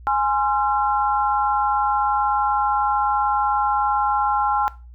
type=chord; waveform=sine; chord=F minor; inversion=first; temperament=equal with one note detuned; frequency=830.6 / 1046.5 / 1363.4 Hz; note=Ab5 / C6 / F6; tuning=0 / 0 / -42 cents; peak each=-19 / -24 / -22 dBFS; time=0.07-4.68 s; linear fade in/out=0 ms; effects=noise-tail reverb RT60 0.3 s tail -18 dB re dry + added 60 Hz sine -39 dBFS peak until 4.94 s